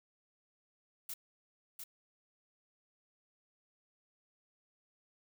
blue noise with echo, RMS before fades -42 dBFS, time 1.09-1.14 s, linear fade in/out 5 ms, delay 700 ms, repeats 1, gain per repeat -4 dB, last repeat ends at 1.84 s, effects none

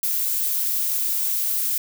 violet noise, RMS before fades -23 dBFS, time 0.03-1.78 s, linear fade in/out 2 ms, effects none

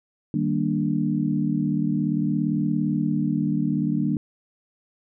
sine chord, Eb major seventh, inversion none, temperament equal, 155.56 / 196 / 233.1 / 293.7 Hz, Eb3 / G3 / Bb3 / D4, 0 / 0 / 0 / 0 cents, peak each -26 dBFS, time 0.34-4.17 s, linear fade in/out 2 ms, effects none

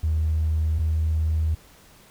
triangle tone pair in turn, 78.5 / 78.95 Hz, D#2 / D#2, +16 / +26 cents, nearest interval unison, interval 10 cents, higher second, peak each -16 dBFS, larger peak neither, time 0.03-0.79 / 0.79-1.55 s, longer neither, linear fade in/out 10 ms, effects tanh soft clip ceiling -17 dBFS + pink hiss -52 dBFS RMS until 2.1 s

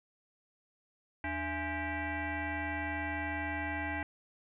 sine tone with frequency modulation, 830.6 Hz, G#5, in tune, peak -33 dBFS, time 1.24-4.03 s, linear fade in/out 2 ms, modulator 375 Hz, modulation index 3.9, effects none

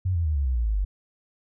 sine tone with pitch steps, 92.5 / 84.33 / 76.89 / 70.1 / 63.91 / 58.27 / 53.13 / 48.44 Hz, F#2 / E2 / D#2 / C#2 / C2 / A#1 / G#1 / G1, 0 / +40 / -20 / +20 / -40 / 0 / +40 / -20 cents, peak -21 dBFS, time 0.05-0.85 s, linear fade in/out 10 ms, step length 100 ms, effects none

